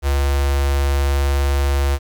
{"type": "tone with notch filter", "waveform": "square", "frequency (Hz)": 69.6, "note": "C#2", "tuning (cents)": 8, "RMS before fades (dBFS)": -17, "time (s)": [0.02, 1.99], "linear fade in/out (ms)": 50, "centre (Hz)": 200, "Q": 1, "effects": ["8-bit"]}